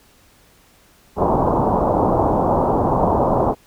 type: low-pass noise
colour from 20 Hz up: white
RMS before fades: -17 dBFS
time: 1.16-3.55 s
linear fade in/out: 50 ms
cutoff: 1000 Hz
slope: 48 dB/octave
effects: pink hiss -53 dBFS RMS until 3.66 s